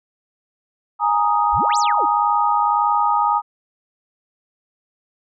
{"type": "chord", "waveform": "sine", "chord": "Ab suspended second", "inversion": "none", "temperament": "equal", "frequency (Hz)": [830.6, 932.3, 1244.5], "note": ["Ab5", "Bb5", "Eb6"], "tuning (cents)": [0, 0, 0], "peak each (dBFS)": -19, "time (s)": [0.99, 3.42], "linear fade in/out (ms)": 50}
{"type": "exponential two-way sweep", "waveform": "sine", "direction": "up then down", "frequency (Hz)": [39.15, 8372, 260.6], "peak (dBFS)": -25, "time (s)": [1.52, 2.06], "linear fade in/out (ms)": 20, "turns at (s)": 1.78}
{"effects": []}